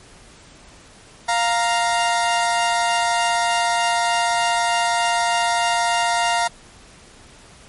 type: tone pair together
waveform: sawtooth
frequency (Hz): 698.4 / 932.3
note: F5 / A#5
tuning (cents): 0 / 0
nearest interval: perfect fourth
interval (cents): 500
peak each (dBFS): -16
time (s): 1.28-6.48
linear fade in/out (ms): 10
effects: pink hiss -46 dBFS RMS until 7.68 s + MP3 48 kbps